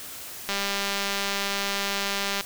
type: click train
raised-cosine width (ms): 0.2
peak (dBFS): -10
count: 383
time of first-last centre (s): 0.49-2.41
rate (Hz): 199
effects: white hiss -39 dBFS RMS until 2.45 s